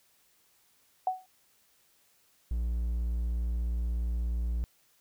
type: tone with exponential decay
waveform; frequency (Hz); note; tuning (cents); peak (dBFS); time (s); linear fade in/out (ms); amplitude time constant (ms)
sine; 746; F#5; +14; -22; 1.07-1.26; 2; 41
type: tone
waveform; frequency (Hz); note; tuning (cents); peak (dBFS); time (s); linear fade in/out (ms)
triangle; 58.4; A#1; +4; -26; 2.51-4.64; 0
effects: white hiss -67 dBFS RMS until 5 s